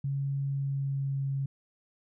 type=tone with pitch glide; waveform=sine; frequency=138.59 to 137 Hz; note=C#3 to C#3; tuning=0 to -20 cents; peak=-28 dBFS; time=0.04-1.46 s; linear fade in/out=5 ms; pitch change=-20 cents; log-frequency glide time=0.44-1.28 s; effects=none